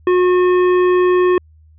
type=tone with hard clipping; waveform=sine; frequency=362 Hz; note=F#4; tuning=38 cents flat; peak=-12 dBFS; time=0.07-1.38 s; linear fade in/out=2 ms; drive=12 dB; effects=added 78 Hz sine -44 dBFS peak until 1.78 s + resampled to 8000 Hz